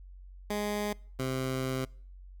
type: tone pair in turn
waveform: 15% pulse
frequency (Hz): 207.7 / 130.84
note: G#3 / C3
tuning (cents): 0 / 0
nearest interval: minor sixth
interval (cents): 800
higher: first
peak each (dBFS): -24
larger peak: neither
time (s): 0.5-0.93 / 1.19-1.85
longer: second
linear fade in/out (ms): 5
effects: noise-tail reverb RT60 0.5 s tail -25 dB re dry + added 46 Hz sine -46 dBFS peak until 2.4 s